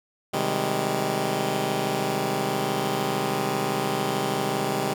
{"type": "chord", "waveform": "10% pulse", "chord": "Ab major seventh", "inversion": "first", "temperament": "just", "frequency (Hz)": [129.78, 155.74, 194.67, 207.7], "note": ["C3", "Eb3", "G3", "Ab3"], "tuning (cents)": [-14, 2, -12, 0], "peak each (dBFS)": -22, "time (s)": [0.33, 4.94], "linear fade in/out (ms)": 10, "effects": []}